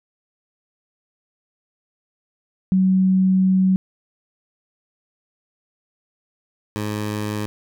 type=tone pair in turn; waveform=sine / 15% pulse; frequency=188 / 105.51 Hz; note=F#3 / G#2; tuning=+28 / +28 cents; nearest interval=minor seventh; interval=1000 cents; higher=first; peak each=-13 / -17 dBFS; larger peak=first; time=2.72-3.76 / 6.76-7.46 s; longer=first; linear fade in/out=0 ms; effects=none